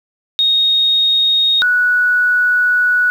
sine tone pair in turn, 3729 / 1471.8 Hz, A#7 / F#6, 0 / -10 cents, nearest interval octave + major third, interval 1610 cents, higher first, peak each -10 dBFS, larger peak neither, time 0.39-1.62 / 1.62-3.1 s, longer second, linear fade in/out 0 ms, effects 7-bit

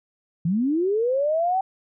sine linear sweep, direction up, 155.56 to 777 Hz, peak -19 dBFS, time 0.45-1.61 s, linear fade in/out 5 ms, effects none

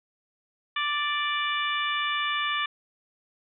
harmonic tone, 587.3 Hz, D5, in tune, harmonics 2 / 3 / 4 / 5 / 6, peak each -29 / -31 / -32 / -33 / -34 dBFS, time 0.76-2.66 s, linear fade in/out 5 ms, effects none

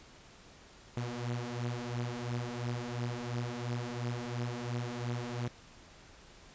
sawtooth beating tone pair, 119.1 / 122 Hz, A#2 / B2, +38 / -21 cents, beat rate 2.9 Hz, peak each -35 / -33 dBFS, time 0.97-5.48 s, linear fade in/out 0 ms, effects pink hiss -56 dBFS RMS until 6.54 s + resampled to 16000 Hz

